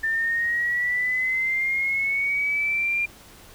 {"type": "linear sweep", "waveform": "sine", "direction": "up", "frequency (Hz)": [1786, 2400], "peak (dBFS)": -21, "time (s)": [0.03, 3.06], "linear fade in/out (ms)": 10, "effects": ["pink hiss -48 dBFS RMS until 3.54 s"]}